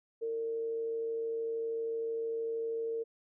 sine tone with amplitude modulation, 456.5 Hz, A#4, 36 cents flat, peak -31 dBFS, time 0.21-3.04 s, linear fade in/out 20 ms, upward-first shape sine, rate 131 Hz, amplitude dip 25%, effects none

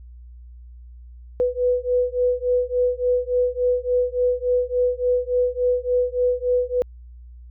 sine beating tone pair, 493.9 / 497.4 Hz, B4 / B4, 0 / +12 cents, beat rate 3.5 Hz, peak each -21 dBFS, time 1.4-6.82 s, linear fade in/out 0 ms, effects added 60 Hz sine -39 dBFS peak until 7.5 s

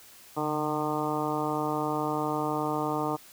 harmonic tone with a mistuned harmonic, 151.9 Hz, D#3, 41 cents flat, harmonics 1 / 2 / 3 / 4 / 5 / 6 / 7 / 8, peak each -37 / -32 / -34 / -37 / -34 / -35 / -37 / -36 dBFS, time 0.36-3.17 s, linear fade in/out 20 ms, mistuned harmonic 1, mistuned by -77 cents, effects white hiss -52 dBFS RMS until 3.32 s

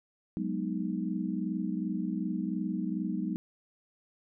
sine chord, G# minor seventh, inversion third, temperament equal, 185 / 207.7 / 246.9 / 311.1 Hz, F#3 / G#3 / B3 / D#4, 0 / 0 / 0 / 0 cents, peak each -34 / -35 / -37 / -36 dBFS, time 0.37-3.36 s, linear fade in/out 0 ms, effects none

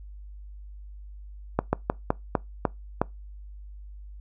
slowing click train, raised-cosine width 1 ms, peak -7 dBFS, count 7, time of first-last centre 1.59-3.016 s, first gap 140 ms, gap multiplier 1.21, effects noise-tail reverb RT60 0.2 s tail -23 dB re dry + added 50 Hz sine -40 dBFS peak until 4.2 s

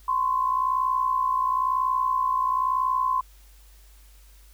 sine tone pair together, 1026 / 1087 Hz, C6 / C#6, -34 / -34 cents, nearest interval minor second, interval 100 cents, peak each -22 / -27 dBFS, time 0.08-3.21 s, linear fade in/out 5 ms, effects added 50 Hz sine -49 dBFS peak until 4.53 s + white hiss -58 dBFS RMS until 4.53 s

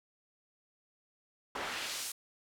pink noise with band-pass filter sweep, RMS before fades -39 dBFS, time 1.55-2.12 s, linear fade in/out 5 ms, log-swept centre 940 to 10000 Hz, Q 0.71, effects none

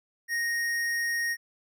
triangle tone with hard clipping, 1864.7 Hz, A#6, in tune, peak -28 dBFS, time 0.28-1.37 s, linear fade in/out 50 ms, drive 17 dB, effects none

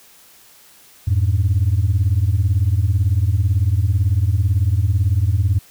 sine beating tone pair, 87.31 / 105.31 Hz, F2 / G#2, 0 / +25 cents, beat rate 18 Hz, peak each -15 dBFS, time 1.07-5.59 s, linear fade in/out 10 ms, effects tanh soft clip ceiling -9 dBFS + white hiss -48 dBFS RMS until 5.7 s

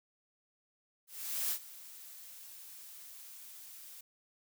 blue noise with ADSR envelope, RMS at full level -33 dBFS, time 1.07-4.01 s, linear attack 440 ms, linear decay 76 ms, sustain -18 dB, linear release 4 ms, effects none

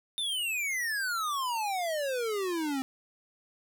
square exponential sweep, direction down, 3646 to 259.3 Hz, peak -30 dBFS, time 0.18-2.82 s, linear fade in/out 0 ms, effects none

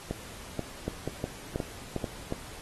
two click trains, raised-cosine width 2 ms, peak -17 / -17 dBFS, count 5 / 5, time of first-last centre 0.11-2.042 / 0.88-2.324 s, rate 2.07 / 2.77 Hz, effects pink hiss -46 dBFS RMS until 2.61 s + AAC 32 kbps

